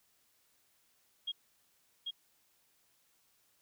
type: tone with echo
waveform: sine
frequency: 3264 Hz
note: G#7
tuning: 31 cents flat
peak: -34 dBFS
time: 1.27-1.32 s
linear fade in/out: 10 ms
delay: 790 ms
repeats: 1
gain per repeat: -2 dB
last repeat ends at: 2.11 s
effects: white hiss -72 dBFS RMS until 3.61 s